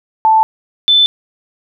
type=tone pair in turn; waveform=sine; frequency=880 / 3520 Hz; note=A5 / A7; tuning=0 / 0 cents; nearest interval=2 octaves; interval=2400 cents; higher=second; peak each=-6 dBFS; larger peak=neither; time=0.25-0.43 / 0.88-1.06 s; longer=neither; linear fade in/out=0 ms; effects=none